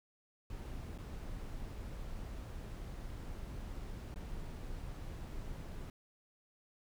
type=noise with dropouts; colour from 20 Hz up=brown; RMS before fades=-44 dBFS; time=0.5-5.9 s; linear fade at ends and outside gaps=2 ms; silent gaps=0.979-0.985 / 4.143-4.159 s; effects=none